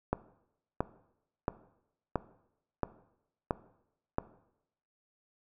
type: click train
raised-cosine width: 1 ms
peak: -14 dBFS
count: 7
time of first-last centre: 0.13-4.184 s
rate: 1.48 Hz
effects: noise-tail reverb RT60 0.8 s tail -17 dB re dry